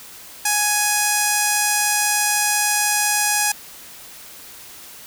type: tone with notch filter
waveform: 5% pulse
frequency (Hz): 834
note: G#5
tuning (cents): +7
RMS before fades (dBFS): -19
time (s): 0.45-3.52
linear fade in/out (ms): 5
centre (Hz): 3700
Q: 1.5
effects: white hiss -40 dBFS RMS until 5.06 s

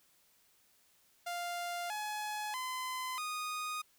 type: tone with pitch steps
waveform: sawtooth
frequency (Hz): 698.5 / 845.2 / 1022.7 / 1237.4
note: F5 / G#5 / C6 / D#6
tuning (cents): 0 / +30 / -40 / -10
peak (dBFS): -33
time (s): 1.26-3.82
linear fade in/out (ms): 10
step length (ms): 640
effects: white hiss -69 dBFS RMS until 3.98 s

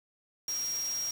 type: tone in noise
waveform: sine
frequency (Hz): 5620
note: F8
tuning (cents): +10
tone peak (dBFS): -31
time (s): 0.48-1.11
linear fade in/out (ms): 2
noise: white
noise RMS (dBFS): -43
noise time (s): 0.48-1.11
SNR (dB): +9
effects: none

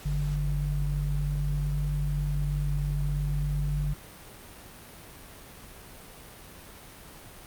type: tone pair together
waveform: sine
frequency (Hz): 48.68 / 145.5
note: G1 / D3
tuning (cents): -11 / -16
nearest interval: octave + perfect fifth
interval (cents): 1895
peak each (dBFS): -28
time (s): 0.05-3.94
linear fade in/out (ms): 10
effects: pink hiss -47 dBFS RMS until 7.46 s + Opus 48 kbps

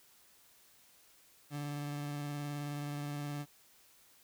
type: tone with vibrato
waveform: 30% pulse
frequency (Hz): 145.4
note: D3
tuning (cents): -17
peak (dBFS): -35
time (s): 1.5-3.46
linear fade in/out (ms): 50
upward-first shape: sine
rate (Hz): 19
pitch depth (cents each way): 18
effects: white hiss -64 dBFS RMS until 4.23 s

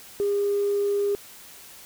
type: tone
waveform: sine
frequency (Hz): 405.2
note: G#4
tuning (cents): -43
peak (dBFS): -20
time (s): 0.2-1.15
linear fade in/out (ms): 0
effects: tanh soft clip ceiling -16 dBFS + white hiss -46 dBFS RMS until 1.85 s

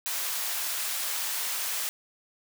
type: high-pass noise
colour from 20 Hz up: white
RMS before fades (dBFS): -31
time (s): 0.06-1.89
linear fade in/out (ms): 0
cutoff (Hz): 730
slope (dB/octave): 12
effects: none

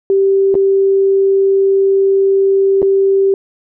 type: tone with dropouts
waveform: sine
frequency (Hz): 390.1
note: G4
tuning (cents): -8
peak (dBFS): -8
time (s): 0.1-3.34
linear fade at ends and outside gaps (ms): 1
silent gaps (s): 0.543-0.552 / 2.819-2.827
effects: none

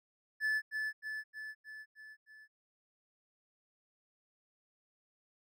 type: tone with echo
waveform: triangle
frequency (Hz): 1736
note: A6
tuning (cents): -24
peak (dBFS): -28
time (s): 0.4-0.62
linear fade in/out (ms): 50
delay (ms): 310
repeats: 6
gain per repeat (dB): -4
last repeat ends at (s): 2.48
effects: none

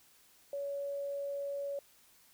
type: tone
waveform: sine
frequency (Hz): 563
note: C#5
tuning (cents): +27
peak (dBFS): -35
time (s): 0.53-1.79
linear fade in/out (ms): 2
effects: white hiss -64 dBFS RMS until 2.33 s

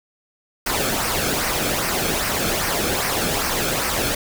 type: noise with flanger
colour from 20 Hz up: pink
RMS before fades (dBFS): -22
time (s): 0.66-4.15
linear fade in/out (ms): 5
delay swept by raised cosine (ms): 0.27 to 1.06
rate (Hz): 2.5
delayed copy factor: -0.55
effects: none

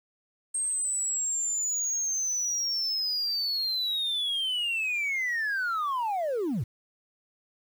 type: linear sweep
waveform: sine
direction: down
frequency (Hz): 8500 to 90.5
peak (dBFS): -24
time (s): 0.54-6.64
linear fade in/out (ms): 10
effects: tanh soft clip ceiling -25 dBFS + 9-bit

